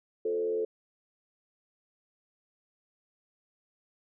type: tone with frequency modulation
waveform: sine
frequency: 440 Hz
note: A4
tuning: in tune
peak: -27 dBFS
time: 0.25-0.65 s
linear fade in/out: 5 ms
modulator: 83.2 Hz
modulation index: 0.67
effects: none